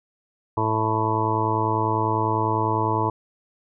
harmonic tone, 110 Hz, A2, in tune, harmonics 1 / 2 / 3 / 4 / 5 / 6 / 8 / 9 / 10, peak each -26 / -36 / -28 / -29 / -37 / -33 / -26 / -25 / -32 dBFS, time 0.57-3.1 s, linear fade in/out 5 ms, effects none

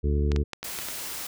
harmonic tone, 72.7 Hz, D2, 17 cents flat, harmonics 1 / 2 / 3 / 4 / 5 / 6, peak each -22 / -31 / -34 / -37 / -34 / -34 dBFS, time 0.03-0.44 s, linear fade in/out 20 ms
clicks, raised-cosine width 0.2 ms, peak -15 dBFS, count 6, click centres 0.318 / 0.362 / 0.533 / 0.63 / 0.788 / 0.886 s
white noise, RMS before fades -35 dBFS, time 0.64-1.27 s, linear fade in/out 5 ms
effects none

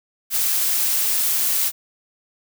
blue noise, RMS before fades -20 dBFS, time 0.3-1.72 s, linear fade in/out 50 ms, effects none

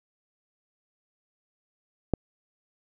click, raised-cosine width 2 ms, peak -9 dBFS, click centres 2.137 s, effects none

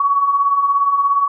sine beating tone pair, 1108.7 / 1125.7 Hz, C#6 / C#6, 0 / +26 cents, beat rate 17 Hz, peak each -21 / -13 dBFS, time 0-1.28 s, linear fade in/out 5 ms, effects none

